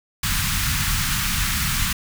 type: band-stop noise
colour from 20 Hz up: pink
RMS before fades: -22 dBFS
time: 0.23-1.93 s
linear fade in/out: 5 ms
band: 190 to 1200 Hz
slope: 24 dB/octave
effects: none